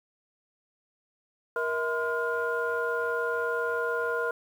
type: tone cluster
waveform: sine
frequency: 472 / 645 / 1029 / 1419 Hz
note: A#4 / E5 / C6 / F6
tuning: +22 / -38 / -29 / +27 cents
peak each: -29 / -35 / -34 / -30 dBFS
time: 1.56-4.31 s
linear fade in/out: 2 ms
effects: tanh soft clip ceiling -17 dBFS + 9-bit